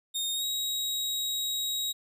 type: tone with pitch glide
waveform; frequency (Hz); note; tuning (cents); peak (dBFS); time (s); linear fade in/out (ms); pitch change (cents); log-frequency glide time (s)
sawtooth; 3689 to 3808; A#7 to A#7; -19 to +36; -26; 0.14-1.93; 20; +55; 0.33-0.44
effects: none